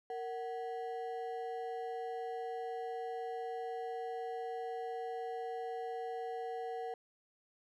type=ring-modulated tone; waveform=triangle; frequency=605 Hz; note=D#5; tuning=49 cents flat; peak=-33 dBFS; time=0.1-6.94 s; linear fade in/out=2 ms; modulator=142 Hz; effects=none